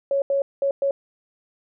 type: tone bursts at uneven times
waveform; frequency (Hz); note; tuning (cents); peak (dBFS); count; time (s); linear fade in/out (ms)
sine; 554.4; C#5; 0; -18; 4; 0.11-0.22 / 0.3-0.42 / 0.62-0.71 / 0.82-0.91; 2
effects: none